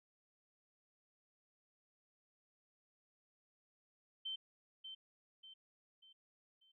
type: tone with echo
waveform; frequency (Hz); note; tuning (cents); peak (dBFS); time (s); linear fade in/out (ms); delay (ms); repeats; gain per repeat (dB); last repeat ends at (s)
sine; 3100; G7; -20; -40; 4.25-4.36; 10; 590; 4; -7; 6.72
effects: none